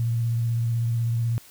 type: tone with vibrato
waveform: sine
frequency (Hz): 116.54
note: A#2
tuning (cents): 0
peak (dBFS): -21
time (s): 0-1.38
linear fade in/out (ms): 0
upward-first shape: triangle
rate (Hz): 16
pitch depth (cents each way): 30
effects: white hiss -50 dBFS RMS until 1.5 s